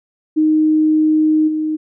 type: tone with level steps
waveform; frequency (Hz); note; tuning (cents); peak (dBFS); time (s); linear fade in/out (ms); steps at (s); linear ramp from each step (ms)
sine; 310.3; D#4; -5; -10 / -16; 0.36-1.77; 20; 1.47; 20
effects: none